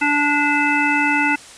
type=harmonic tone; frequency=291.4 Hz; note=D4; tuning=13 cents flat; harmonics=1 / 3 / 5 / 7 / 9; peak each=-21 / -21 / -21 / -21 / -21 dBFS; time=0.01-1.36 s; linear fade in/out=10 ms; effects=white hiss -40 dBFS RMS until 1.57 s + resampled to 22050 Hz